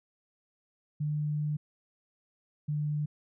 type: tone pair in turn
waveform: sine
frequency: 149.7 / 149.09 Hz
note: D3 / D3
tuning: +33 / +26 cents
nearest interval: unison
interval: 7 cents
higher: first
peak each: -28 dBFS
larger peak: neither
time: 1-1.57 / 2.68-3.06 s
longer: first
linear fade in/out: 10 ms
effects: none